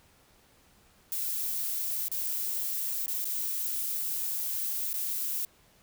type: noise with dropouts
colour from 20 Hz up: violet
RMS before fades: -32 dBFS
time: 1.12-5.45 s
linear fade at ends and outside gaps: 1 ms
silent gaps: 2.083-2.116 / 3.061-3.08 / 3.245-3.253 / 4.931-4.939 s
effects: pink hiss -62 dBFS RMS until 5.82 s